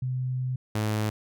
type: tone pair in turn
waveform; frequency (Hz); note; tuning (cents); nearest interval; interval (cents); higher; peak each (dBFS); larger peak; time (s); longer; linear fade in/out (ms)
sine / sawtooth; 127.9 / 107.29; C3 / A2; -39 / -43; minor third; 304; first; -26 / -21; second; 0.02-0.56 / 0.75-1.1; first; 5
effects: none